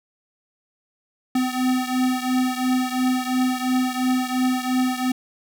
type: beating tone pair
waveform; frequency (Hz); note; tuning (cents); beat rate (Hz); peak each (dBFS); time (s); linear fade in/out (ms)
square; 253.8 / 256.7; B3 / C4; +47 / -33; 2.9; -22 / -25; 1.35-5.12; 5
effects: none